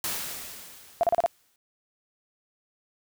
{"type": "noise with exponential decay", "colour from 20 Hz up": "white", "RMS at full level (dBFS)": -29, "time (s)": [0.04, 1.56], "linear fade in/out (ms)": 2, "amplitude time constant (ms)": 330}
{"type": "tone bursts", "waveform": "sine", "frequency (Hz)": 684, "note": "F5", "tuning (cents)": -36, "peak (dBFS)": -18, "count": 5, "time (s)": [1.01, 1.261], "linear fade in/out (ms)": 0, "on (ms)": 23, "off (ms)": 34}
{"effects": []}